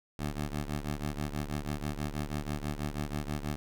15% pulse ring-modulated tone, 73.42 Hz, D2, in tune, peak -24 dBFS, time 0.19-3.56 s, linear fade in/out 0 ms, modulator 39.8 Hz, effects none

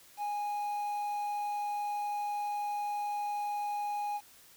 triangle tone with quantisation, 826 Hz, G#5, 10 cents flat, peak -30 dBFS, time 0.17-4.21 s, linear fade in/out 50 ms, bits 9, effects white hiss -58 dBFS RMS until 4.56 s

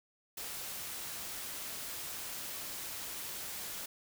white noise, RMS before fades -42 dBFS, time 0.37-3.86 s, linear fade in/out 5 ms, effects none

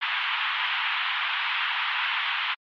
white band-pass noise, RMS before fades -27 dBFS, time 0.01-2.55 s, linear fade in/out 20 ms, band 880 to 3300 Hz, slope 48 dB/octave, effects MP3 48 kbps

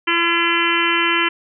harmonic tone, 339.4 Hz, F4, 49 cents flat, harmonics 1 / 3 / 4 / 5 / 6 / 7 / 8 / 9, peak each -23 / -23 / -23 / -23 / -23 / -23 / -23 / -23 dBFS, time 0.07-1.29 s, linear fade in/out 10 ms, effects none

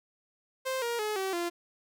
sawtooth tone with pitch steps, 523.3 / 471.6 / 425.1 / 383.1 / 345.2 Hz, C5 / A#4 / G#4 / G4 / F4, 0 / +20 / +40 / -40 / -20 cents, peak -26 dBFS, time 0.65-1.5 s, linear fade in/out 20 ms, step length 170 ms, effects none

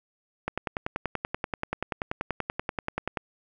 click train, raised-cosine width 0.5 ms, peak -13 dBFS, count 29, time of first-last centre 0.48-3.172 s, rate 10.4 Hz, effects none

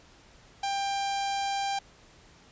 sawtooth tone with notch filter, 793 Hz, G5, 20 cents sharp, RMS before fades -30 dBFS, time 0.63-1.79 s, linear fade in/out 5 ms, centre 1800 Hz, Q 1.8, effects pink hiss -56 dBFS RMS until 2.51 s + resampled to 16000 Hz

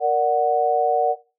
sine chord, Bb augmented, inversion none, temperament equal, 466.2 / 587.3 / 740 Hz, Bb4 / D5 / F#5, 0 / 0 / 0 cents, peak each -22 / -22 / -18 dBFS, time 0-1.16 s, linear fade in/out 50 ms, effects noise-tail reverb RT60 0.3 s tail -18 dB re dry

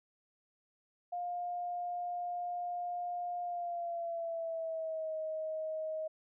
sine tone with pitch glide, 707 to 629.9 Hz, F5 to D#5, +21 to +21 cents, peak -35 dBFS, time 1.12-6.08 s, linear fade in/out 10 ms, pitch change -200 cents, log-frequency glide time 3.42-5.16 s, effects none

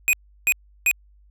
square tone bursts, 2489 Hz, D#7, in tune, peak -16 dBFS, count 3, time 0.08-0.913 s, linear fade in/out 0 ms, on 51 ms, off 340 ms, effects added 50 Hz sine -51 dBFS peak until 1.3 s

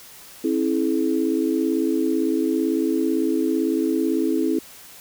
sine tone cluster, 268 / 325.9 / 426.8 Hz, C4 / E4 / G#4, +42 / -20 / +47 cents, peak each -23 / -21 / -26 dBFS, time 0.44-4.59 s, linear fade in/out 5 ms, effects white hiss -44 dBFS RMS until 5 s

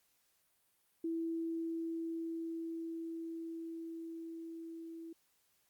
sine tone with level ramp, 329.6 Hz, E4, in tune, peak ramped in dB -34 to -45 dBFS, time 1.04-5.13 s, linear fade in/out 5 ms, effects white hiss -75 dBFS RMS until 5.69 s + Opus 48 kbps

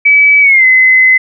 sine tone with pitch glide, 2290 to 2040 Hz, D7 to C7, -44 to -44 cents, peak -3 dBFS, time 0.05-1.18 s, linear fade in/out 10 ms, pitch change -200 cents, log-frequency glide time 0.41-0.65 s, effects none

